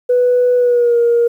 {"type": "tone with pitch glide", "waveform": "sine", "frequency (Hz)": [493.9, 471.6], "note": ["B4", "A#4"], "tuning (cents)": [0, 20], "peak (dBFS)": -8, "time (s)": [0.09, 1.28], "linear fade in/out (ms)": 10, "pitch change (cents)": -80, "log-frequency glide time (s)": [0.56, 0.97], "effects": ["tanh soft clip ceiling -5 dBFS", "8-bit"]}